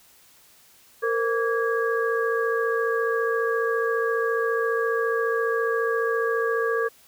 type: tone cluster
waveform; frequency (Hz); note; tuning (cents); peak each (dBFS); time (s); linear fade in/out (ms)
sine; 457.4 / 512 / 1151 / 1646; A#4 / C5 / D6 / G#6; -33 / -38 / -35 / -16; -23 / -32 / -29 / -28; 1.02-6.89; 20
effects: white hiss -55 dBFS RMS until 7.07 s